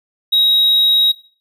triangle tone, 3808 Hz, A#7, 36 cents sharp, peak -9 dBFS, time 0.32-1.12 s, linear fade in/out 10 ms, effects noise-tail reverb RT60 0.4 s tail -17 dB re dry

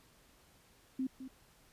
sine tone with echo, 261.6 Hz, C4, in tune, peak -32 dBFS, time 0.99-1.07 s, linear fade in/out 5 ms, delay 210 ms, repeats 1, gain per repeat -11 dB, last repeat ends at 1.28 s, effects pink hiss -65 dBFS RMS until 1.72 s + resampled to 32000 Hz

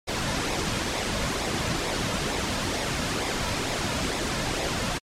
pink noise with flanger, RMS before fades -27 dBFS, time 0.07-4.99 s, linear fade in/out 20 ms, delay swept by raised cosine 0.66 to 2.66 ms, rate 2.2 Hz, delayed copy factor -0.5, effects low-pass 7000 Hz 12 dB/octave + MP3 64 kbps

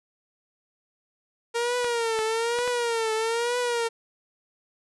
sawtooth tone with vibrato, 464.5 Hz, A#4, 6 cents flat, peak -20 dBFS, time 1.54-3.89 s, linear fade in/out 20 ms, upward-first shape triangle, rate 1.1 Hz, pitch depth 110 cents each way
clicks, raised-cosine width 0.3 ms, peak -16 dBFS, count 4, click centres 1.845 / 2.19 / 2.588 / 2.677 s
effects resampled to 24000 Hz

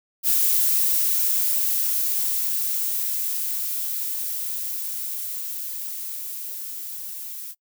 violet noise with level ramp, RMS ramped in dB -19 to -35 dBFS, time 0.23-7.55 s, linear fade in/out 50 ms, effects noise-tail reverb RT60 0.1 s tail -25 dB re dry

